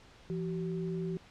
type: tone pair together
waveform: sine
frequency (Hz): 169.3 / 380.1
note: E3 / F#4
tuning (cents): +46 / +47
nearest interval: octave + major second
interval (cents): 1401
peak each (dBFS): -34 / -37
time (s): 0.3-1.17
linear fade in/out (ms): 0
effects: pink hiss -57 dBFS RMS until 1.3 s + low-pass 5000 Hz 12 dB/octave